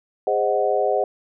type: chord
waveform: sine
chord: Ab dominant seventh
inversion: none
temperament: equal with one note detuned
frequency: 410.3 / 523.3 / 622.3 / 740 Hz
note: Ab4 / C5 / Eb5 / Gb5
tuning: -21 / 0 / 0 / 0 cents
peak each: -23 dBFS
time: 0.27-1.04 s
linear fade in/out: 2 ms
effects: none